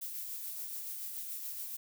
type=noise with tremolo; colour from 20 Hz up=violet; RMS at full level=-40 dBFS; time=0.01-1.77 s; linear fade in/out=10 ms; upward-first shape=sine; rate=7 Hz; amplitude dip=30%; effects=none